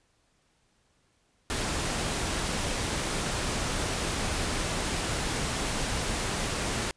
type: noise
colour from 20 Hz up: pink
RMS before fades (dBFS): -30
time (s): 1.5-6.91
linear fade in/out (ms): 0
effects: pink hiss -69 dBFS RMS until 6.96 s + resampled to 22050 Hz